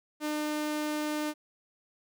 sawtooth tone, 301.8 Hz, D4, 47 cents sharp, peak -26 dBFS, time 0.2-1.34 s, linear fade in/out 50 ms, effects none

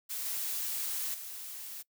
blue noise with level steps, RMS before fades -37 / -35 / -43 dBFS, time 0.09-1.83 s, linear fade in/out 20 ms, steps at 0.25 / 1.14 s, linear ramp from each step 5 ms, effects noise-tail reverb RT60 0.1 s tail -22 dB re dry

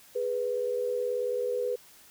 sine tone pair together, 415.3 / 493.9 Hz, G#4 / B4, 0 / 0 cents, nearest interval minor third, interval 300 cents, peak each -33 / -28 dBFS, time 0.15-1.76 s, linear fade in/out 10 ms, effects white hiss -55 dBFS RMS until 2.1 s

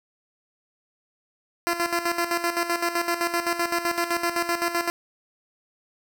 10% pulse tone with tremolo, 342.8 Hz, F4, 32 cents flat, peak -13 dBFS, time 1.67-4.9 s, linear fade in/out 0 ms, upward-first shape square, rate 7.8 Hz, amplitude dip 65%, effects none

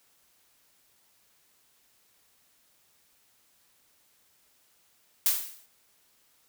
blue noise with exponential decay, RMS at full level -21 dBFS, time 5.26-5.66 s, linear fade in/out 1 ms, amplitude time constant 86 ms, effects white hiss -66 dBFS RMS until 6.48 s

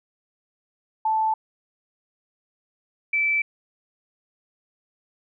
sine tone pair in turn, 877 / 2320 Hz, A5 / D7, -6 / -22 cents, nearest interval octave + perfect fourth, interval 1684 cents, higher second, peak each -19 dBFS, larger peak neither, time 1.05-1.34 / 3.13-3.42 s, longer neither, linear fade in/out 5 ms, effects none

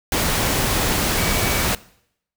sine tone in noise, 2274 Hz, C#7, 44 cents sharp, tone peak -29 dBFS, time 1.18-1.62 s, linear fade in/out 2 ms, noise pink, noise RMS -20 dBFS, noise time 0.12-1.75 s, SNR -12 dB, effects noise-tail reverb RT60 0.7 s tail -21 dB re dry

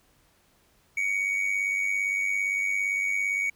triangle tone with amplitude modulation, 2246 Hz, C#7, 22 cents sharp, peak -20 dBFS, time 0.97-3.5 s, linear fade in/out 5 ms, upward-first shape sine, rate 97.6 Hz, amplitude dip 60%, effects pink hiss -64 dBFS RMS until 3.55 s

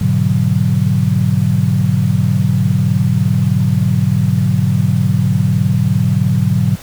sine chord, G# half-diminished seventh, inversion none, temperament equal, 103.83 / 123.47 / 146.83 / 185 Hz, G#2 / B2 / D3 / F#3, 0 / 0 / 0 / 0 cents, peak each -16 dBFS, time 0.01-6.76 s, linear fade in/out 5 ms, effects pink hiss -35 dBFS RMS until 6.82 s

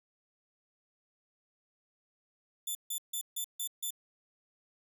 5% pulse tone bursts, 3520 Hz, A7, in tune, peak -26 dBFS, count 6, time 2.67-3.906 s, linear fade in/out 5 ms, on 81 ms, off 150 ms, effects none

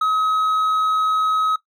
sine tone with hard clipping, 1274 Hz, D#6, 41 cents sharp, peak -17 dBFS, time 0.01-1.56 s, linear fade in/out 5 ms, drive 3 dB, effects noise-tail reverb RT60 0.1 s tail -17 dB re dry

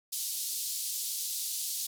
white band-pass noise, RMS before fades -35 dBFS, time 0.12-1.87 s, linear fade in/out 10 ms, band 3800 to 14000 Hz, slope 24 dB/octave, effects none

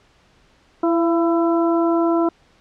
harmonic tone with a mistuned harmonic, 333.8 Hz, E4, 22 cents sharp, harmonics 1 / 2 / 3 / 4, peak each -16 / -22 / -26 / -28 dBFS, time 0.83-2.29 s, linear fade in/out 5 ms, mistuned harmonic 2, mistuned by +28 cents, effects pink hiss -56 dBFS RMS until 2.6 s + low-pass 5000 Hz 12 dB/octave

